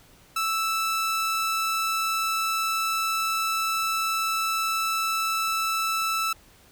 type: tone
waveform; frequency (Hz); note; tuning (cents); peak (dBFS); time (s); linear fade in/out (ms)
sawtooth; 1318.5; E6; 0; -20; 0.36-6.33; 5
effects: pink hiss -55 dBFS RMS until 6.71 s